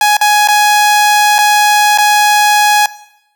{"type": "tone with dropouts", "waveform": "sawtooth", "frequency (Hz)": 835, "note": "G#5", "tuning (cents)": 9, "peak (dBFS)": -3, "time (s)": [0.01, 2.86], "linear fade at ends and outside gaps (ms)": 2, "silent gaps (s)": [[0.169, 0.212], [0.475, 0.485], [1.383, 1.387], [1.976, 1.984]], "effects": ["noise-tail reverb RT60 0.8 s tail -18 dB re dry"]}